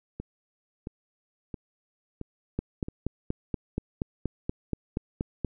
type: two click trains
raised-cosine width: 3 ms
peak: -15 / -22 dBFS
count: 13 / 5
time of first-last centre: 2.59-5.447 / 0.2-2.885 s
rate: 4.2 / 1.49 Hz
effects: none